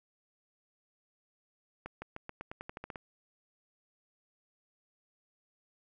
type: accelerating click train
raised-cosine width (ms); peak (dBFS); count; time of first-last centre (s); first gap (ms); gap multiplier
0.5; -26; 12; 1.86-2.958; 160; 0.9
effects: none